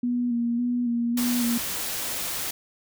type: tone with vibrato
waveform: sine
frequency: 239.8 Hz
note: A#3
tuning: 49 cents sharp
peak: -22 dBFS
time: 0.03-1.58 s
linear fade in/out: 5 ms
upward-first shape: square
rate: 1.8 Hz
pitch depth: 28 cents each way
type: noise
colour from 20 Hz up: white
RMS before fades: -30 dBFS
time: 1.17-2.51 s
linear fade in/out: 5 ms
effects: none

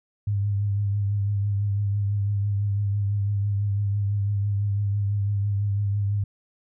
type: tone with vibrato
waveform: sine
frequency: 101.3 Hz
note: G#2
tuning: 43 cents flat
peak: -21 dBFS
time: 0.27-6.24 s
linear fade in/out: 5 ms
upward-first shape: triangle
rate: 6 Hz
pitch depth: 41 cents each way
effects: none

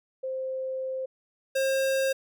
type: tone pair in turn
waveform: sine / square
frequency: 523.3 / 535.2 Hz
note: C5 / C5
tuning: 0 / +39 cents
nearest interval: unison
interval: 39 cents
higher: second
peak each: -29 / -24 dBFS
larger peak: second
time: 0.23-1.06 / 1.55-2.13 s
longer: first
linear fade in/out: 10 ms
effects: none

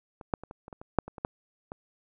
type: clicks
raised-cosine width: 1 ms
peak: -29 / -12 / -28 / -28 / -30 / -28 / -29 / -7 / -26 / -27 / -14 / -24 dBFS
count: 12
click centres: 0.212 / 0.338 / 0.436 / 0.511 / 0.681 / 0.728 / 0.815 / 0.987 / 1.08 / 1.182 / 1.249 / 1.719 s
effects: none

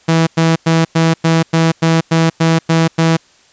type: tone bursts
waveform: sawtooth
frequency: 163.5 Hz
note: E3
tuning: 14 cents flat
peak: -5 dBFS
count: 11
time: 0.08-3.17 s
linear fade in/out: 10 ms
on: 190 ms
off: 100 ms
effects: white hiss -49 dBFS RMS until 3.52 s + resampled to 16000 Hz

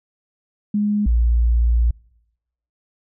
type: tone pair in turn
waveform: sine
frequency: 207.7 / 58.28 Hz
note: G#3 / A#1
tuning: 0 / 0 cents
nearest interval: octave + minor seventh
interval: 2200 cents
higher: first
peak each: -16 / -13 dBFS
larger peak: second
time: 0.74-1.06 / 1.06-1.91 s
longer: second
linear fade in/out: 5 ms
effects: noise-tail reverb RT60 0.9 s tail -26 dB re dry

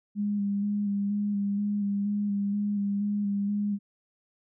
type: tone with vibrato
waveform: sine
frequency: 203.3 Hz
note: G#3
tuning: 37 cents flat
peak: -25 dBFS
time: 0.15-3.79 s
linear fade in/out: 50 ms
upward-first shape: square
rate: 2.1 Hz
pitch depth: 20 cents each way
effects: none

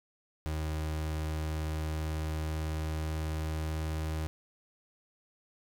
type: tone with pitch glide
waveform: 35% pulse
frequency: 77.78 to 78.55 Hz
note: D#2 to D#2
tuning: 0 to +17 cents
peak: -30 dBFS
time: 0.46-4.27 s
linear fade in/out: 0 ms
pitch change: +17 cents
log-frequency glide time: 0.73-4.14 s
effects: none

